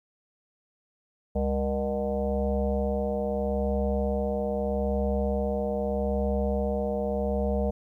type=tone with frequency modulation; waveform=sine; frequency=337.9 Hz; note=E4; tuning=43 cents sharp; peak=-24 dBFS; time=1.35-7.71 s; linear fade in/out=10 ms; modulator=135 Hz; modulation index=2.5; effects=11-bit